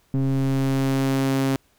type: ring-modulated tone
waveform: square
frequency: 67.4 Hz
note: C#2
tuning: 48 cents flat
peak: -17 dBFS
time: 0.14-1.56 s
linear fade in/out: 0 ms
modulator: 202 Hz
effects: pink hiss -62 dBFS RMS until 1.78 s